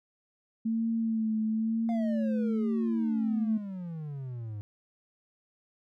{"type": "tone with vibrato", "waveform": "sine", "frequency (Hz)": 222.8, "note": "A3", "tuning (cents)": 22, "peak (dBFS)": -26, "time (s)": [0.65, 3.58], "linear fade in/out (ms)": 10, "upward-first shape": "sine", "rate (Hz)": 1, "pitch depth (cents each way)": 37}
{"type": "exponential sweep", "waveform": "triangle", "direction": "down", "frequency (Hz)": [710, 101.1], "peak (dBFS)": -33, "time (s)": [1.89, 4.61], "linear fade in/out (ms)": 0}
{"effects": []}